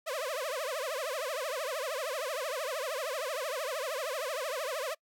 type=tone with vibrato; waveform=sawtooth; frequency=570 Hz; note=C#5; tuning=48 cents sharp; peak=-29 dBFS; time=0.06-4.95 s; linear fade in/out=20 ms; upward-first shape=triangle; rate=13 Hz; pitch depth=290 cents each way; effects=noise-tail reverb RT60 0.1 s tail -26 dB re dry